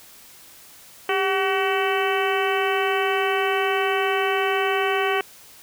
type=harmonic tone with a mistuned harmonic; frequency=378.9 Hz; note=F#4; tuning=41 cents sharp; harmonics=1 / 2 / 3 / 4 / 5 / 6 / 7 / 8; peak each=-23 / -26 / -28 / -29 / -30 / -31 / -31 / -32 dBFS; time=1.09-5.21 s; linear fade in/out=2 ms; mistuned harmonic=1; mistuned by=+79 cents; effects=white hiss -47 dBFS RMS until 5.62 s